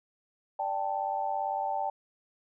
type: chord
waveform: sine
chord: D suspended fourth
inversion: none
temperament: just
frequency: 587.3 / 783.1 / 881 Hz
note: D5 / G5 / A5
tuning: 0 / -2 / +2 cents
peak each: -37 / -31 / -33 dBFS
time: 0.59-1.9 s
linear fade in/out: 5 ms
effects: none